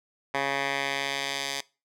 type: tone with band-pass filter sweep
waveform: 10% pulse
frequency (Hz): 138.59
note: C#3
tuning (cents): 0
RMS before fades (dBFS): -30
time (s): 0.34-1.61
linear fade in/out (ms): 5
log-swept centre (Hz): 1500 to 4800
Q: 1
effects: noise-tail reverb RT60 0.3 s tail -22 dB re dry